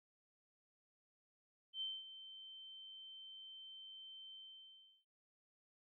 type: tone with ADSR envelope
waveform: sine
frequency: 3101 Hz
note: G7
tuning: 19 cents flat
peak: -39 dBFS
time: 1.73-5.05 s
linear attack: 82 ms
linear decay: 220 ms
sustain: -13 dB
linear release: 710 ms
effects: none